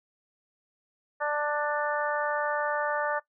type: harmonic tone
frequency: 295.5 Hz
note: D4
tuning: 11 cents sharp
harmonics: 2 / 3 / 4 / 5 / 6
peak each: -30 / -32 / -33 / -34 / -35 dBFS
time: 1.2-3.2 s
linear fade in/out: 20 ms
effects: noise-tail reverb RT60 0.1 s tail -18 dB re dry